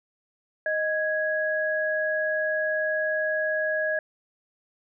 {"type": "tone pair together", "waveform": "sine", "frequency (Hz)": [622.7, 1661.2], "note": ["D#5", "G#6"], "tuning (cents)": [1, 0], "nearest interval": "octave + perfect fourth", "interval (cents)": 1699, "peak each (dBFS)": -26, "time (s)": [0.66, 3.99], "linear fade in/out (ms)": 2, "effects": []}